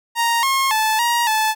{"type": "tone with pitch steps", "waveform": "sawtooth", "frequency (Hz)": [933, 1077, 872, 946, 870], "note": ["A#5", "C6", "A5", "A#5", "A5"], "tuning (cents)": [1, 50, -16, 25, -20], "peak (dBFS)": -12, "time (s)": [0.15, 1.55], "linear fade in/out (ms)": 50, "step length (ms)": 280, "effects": []}